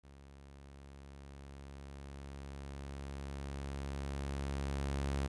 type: tone with level ramp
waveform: sawtooth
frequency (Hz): 69.3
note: C#2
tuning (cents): 0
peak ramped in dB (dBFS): -51 to -29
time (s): 0.03-5.28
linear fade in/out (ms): 20
effects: resampled to 24000 Hz